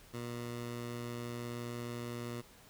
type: tone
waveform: 15% pulse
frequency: 119.6 Hz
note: A#2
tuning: 45 cents sharp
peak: -33 dBFS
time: 0.13-2.42 s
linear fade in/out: 20 ms
effects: pink hiss -59 dBFS RMS until 2.69 s